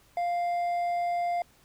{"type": "tone with hard clipping", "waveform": "triangle", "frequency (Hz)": 698.5, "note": "F5", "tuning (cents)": 0, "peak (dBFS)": -27, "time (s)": [0.17, 1.42], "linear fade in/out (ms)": 2, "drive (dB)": 7, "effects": ["pink hiss -61 dBFS RMS until 1.64 s"]}